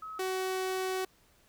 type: tone pair in turn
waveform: sine / sawtooth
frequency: 1283 / 375.3 Hz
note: E6 / F#4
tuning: -47 / +25 cents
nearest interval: octave + major sixth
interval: 2128 cents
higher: first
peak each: -39 / -27 dBFS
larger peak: second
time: 0.02-0.19 / 0.19-1.05 s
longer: second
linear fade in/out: 5 ms
effects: pink hiss -65 dBFS RMS until 1.48 s